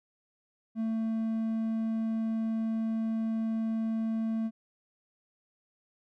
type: tone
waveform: triangle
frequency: 223.4 Hz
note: A3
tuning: 27 cents sharp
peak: -26 dBFS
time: 0.75-4.51 s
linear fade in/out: 50 ms
effects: none